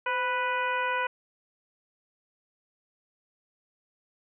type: harmonic tone with a mistuned harmonic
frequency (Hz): 493.9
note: B4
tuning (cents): 0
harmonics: 1 / 2 / 3 / 4 / 5 / 6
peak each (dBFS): -34 / -29 / -31 / -37 / -35 / -43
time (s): 0.06-1.07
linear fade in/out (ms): 5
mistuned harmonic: 1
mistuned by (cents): +61
effects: none